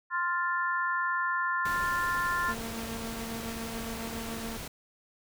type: chord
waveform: sine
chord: F major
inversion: second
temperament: equal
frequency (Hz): 1046.5 / 1396.9 / 1760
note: C6 / F6 / A6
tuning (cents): 0 / 0 / 0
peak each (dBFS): -30 / -32 / -32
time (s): 0.1-2.55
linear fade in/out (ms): 50
type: noise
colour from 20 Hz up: pink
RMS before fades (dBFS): -40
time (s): 1.65-4.68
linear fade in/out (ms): 5
type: tone with tremolo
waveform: sawtooth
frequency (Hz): 227.6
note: A#3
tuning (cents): -41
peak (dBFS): -31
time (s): 2.48-4.57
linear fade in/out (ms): 5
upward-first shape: triangle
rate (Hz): 7.2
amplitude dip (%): 45
effects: none